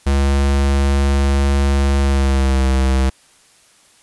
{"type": "tone with pitch glide", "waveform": "square", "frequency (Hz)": [69.3, 65.98], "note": ["C#2", "C2"], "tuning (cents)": [0, 15], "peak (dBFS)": -13, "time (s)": [0.06, 3.1], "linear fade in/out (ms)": 10, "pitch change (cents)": -85, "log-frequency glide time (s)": [1.99, 2.65], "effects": ["white hiss -51 dBFS RMS until 4.02 s", "resampled to 24000 Hz"]}